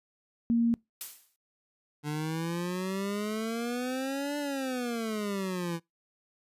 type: tone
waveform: sine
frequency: 233.1 Hz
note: A#3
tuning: in tune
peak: -22 dBFS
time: 0.5-0.74 s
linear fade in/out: 0 ms
type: noise with exponential decay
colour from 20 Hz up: blue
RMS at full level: -34 dBFS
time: 1.01-1.36 s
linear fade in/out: 0 ms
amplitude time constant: 74 ms
type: exponential two-way sweep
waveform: 25% pulse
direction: up then down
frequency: 147 to 293.7 to 164.9 Hz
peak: -27 dBFS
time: 2.03-5.8 s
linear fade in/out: 50 ms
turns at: 4.38 s
effects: noise-tail reverb RT60 0.2 s tail -25 dB re dry + resampled to 32000 Hz